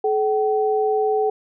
sine tone pair together, 428.8 / 764 Hz, A4 / G5, -45 / -45 cents, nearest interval minor seventh, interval 1000 cents, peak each -18 / -22 dBFS, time 0.04-1.3 s, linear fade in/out 5 ms, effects none

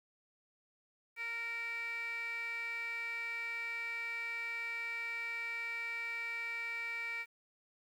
15% pulse tone with band-pass filter, 463.8 Hz, A#4, 9 cents flat, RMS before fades -40 dBFS, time 1.16-7.26 s, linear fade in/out 50 ms, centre 2300 Hz, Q 8.6, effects 11-bit

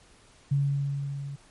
sine tone with level ramp, 140.5 Hz, C#3, 24 cents sharp, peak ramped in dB -20 to -34 dBFS, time 0.51-1.36 s, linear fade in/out 10 ms, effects pink hiss -57 dBFS RMS until 1.5 s + MP3 48 kbps

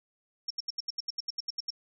sine tone bursts, 5480 Hz, F8, 34 cents flat, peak -30 dBFS, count 13, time 0.48-1.705 s, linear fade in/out 5 ms, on 25 ms, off 75 ms, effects none

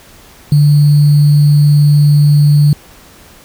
sine tone with sample-and-hold, 146.83 Hz, D3, in tune, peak -4 dBFS, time 0.52-2.73 s, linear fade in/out 2 ms, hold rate 4410 Hz, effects pink hiss -40 dBFS RMS until 3.44 s

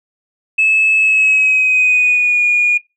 sine tone with pitch glide, 2600 to 2440 Hz, E7 to D#7, -24 to -34 cents, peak -8 dBFS, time 0.58-2.78 s, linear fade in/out 10 ms, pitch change -110 cents, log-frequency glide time 0.97-2.44 s, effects noise-tail reverb RT60 0.2 s tail -20 dB re dry + tanh soft clip ceiling -5 dBFS

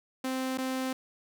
sawtooth tone with dropouts, 260.5 Hz, C4, 7 cents flat, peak -26 dBFS, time 0.24-0.93 s, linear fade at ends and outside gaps 5 ms, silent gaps 0.576-0.583 s, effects none

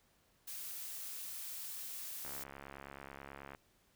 blue noise, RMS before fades -45 dBFS, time 0.47-2.44 s, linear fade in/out 10 ms
click train, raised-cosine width 0.5 ms, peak -33 dBFS, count 91, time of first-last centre 2.25-3.549 s, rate 69.3 Hz
effects pink hiss -72 dBFS RMS until 3.95 s

